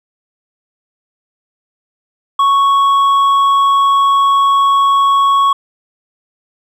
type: tone with hard clipping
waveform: sine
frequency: 1108.7 Hz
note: C#6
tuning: in tune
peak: -9 dBFS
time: 2.39-5.53 s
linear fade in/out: 5 ms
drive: 4 dB
effects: none